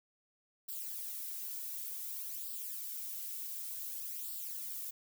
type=noise with flanger; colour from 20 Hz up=violet; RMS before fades=-42 dBFS; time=0.68-4.91 s; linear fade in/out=10 ms; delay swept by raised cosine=0.23 to 2.73 ms; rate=0.55 Hz; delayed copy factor=+0.6; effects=none